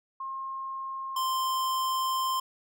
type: tone pair in turn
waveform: sine / square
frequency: 1069 / 1045.2 Hz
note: C6 / C6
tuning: +37 / -2 cents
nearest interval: unison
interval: 39 cents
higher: first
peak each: -33 / -27 dBFS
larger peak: second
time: 0.2-1.16 / 1.16-2.4 s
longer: second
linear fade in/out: 5 ms
effects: none